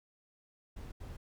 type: noise bursts at uneven times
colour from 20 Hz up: brown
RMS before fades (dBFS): -45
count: 2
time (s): 0.76-0.92 / 1-1.17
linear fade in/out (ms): 10
effects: none